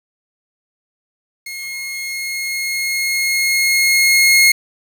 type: tone with level ramp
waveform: sawtooth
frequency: 2155 Hz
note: C#7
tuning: 49 cents flat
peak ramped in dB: -23 to -4 dBFS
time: 1.46-4.52 s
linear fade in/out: 5 ms
effects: 7-bit